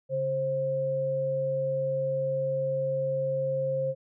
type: tone pair together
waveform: sine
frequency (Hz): 140.38 / 530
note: C#3 / C5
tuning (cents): +22 / +22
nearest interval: octave + major seventh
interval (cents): 2300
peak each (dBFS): -34 / -26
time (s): 0.09-3.95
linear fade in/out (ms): 50
effects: none